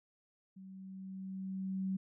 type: tone with level ramp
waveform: sine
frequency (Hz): 190.4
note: F#3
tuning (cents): +50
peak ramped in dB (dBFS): -49 to -32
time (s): 0.56-1.97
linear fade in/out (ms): 10
effects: none